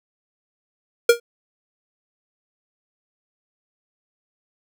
square tone with exponential decay, 471.9 Hz, A#4, 21 cents sharp, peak -7 dBFS, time 1.09-1.2 s, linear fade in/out 5 ms, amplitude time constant 23 ms, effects none

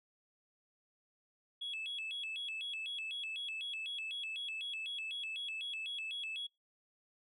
sine tone with vibrato, 2960 Hz, F#7, in tune, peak -37 dBFS, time 1.61-6.47 s, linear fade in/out 10 ms, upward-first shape square, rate 4 Hz, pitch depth 210 cents each way, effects noise-tail reverb RT60 0.2 s tail -24 dB re dry + tanh soft clip ceiling -36 dBFS

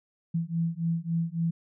sine beating tone pair, 164.81 / 168.41 Hz, E3 / E3, 0 / +37 cents, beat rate 3.6 Hz, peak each -29 dBFS, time 0.34-1.51 s, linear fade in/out 10 ms, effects none

